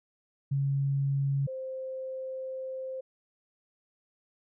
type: tone pair in turn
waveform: sine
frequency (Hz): 138.6 / 523.3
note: C#3 / C5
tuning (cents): 0 / 0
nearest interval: octave + major seventh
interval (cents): 2300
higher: second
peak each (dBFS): -25 / -34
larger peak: first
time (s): 0.51-1.47 / 1.47-3.01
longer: second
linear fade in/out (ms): 10
effects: none